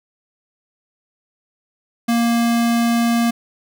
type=tone; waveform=square; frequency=233.9 Hz; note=A#3; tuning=6 cents sharp; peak=-15 dBFS; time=2.08-3.31 s; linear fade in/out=10 ms; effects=none